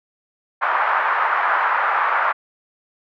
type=band-pass noise; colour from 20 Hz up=pink; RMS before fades=-19 dBFS; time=0.61-2.33 s; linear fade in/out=20 ms; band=870 to 1600 Hz; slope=24 dB/octave; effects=none